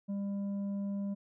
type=tone with tanh clipping; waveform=triangle; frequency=199.6 Hz; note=G3; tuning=32 cents sharp; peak=-34 dBFS; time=0.08-1.15 s; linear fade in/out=20 ms; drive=10 dB; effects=none